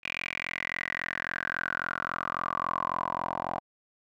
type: tone with band-pass filter sweep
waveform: 10% pulse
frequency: 43.65 Hz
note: F1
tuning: in tune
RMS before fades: -33 dBFS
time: 0.03-3.6 s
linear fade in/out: 20 ms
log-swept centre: 2500 to 840 Hz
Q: 7.2
effects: none